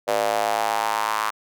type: tone with high-pass filter sweep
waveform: square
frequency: 54 Hz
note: A1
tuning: 32 cents flat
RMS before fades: -23 dBFS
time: 0.07-1.31 s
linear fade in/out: 20 ms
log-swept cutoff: 570 to 1100 Hz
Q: 3.7
effects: none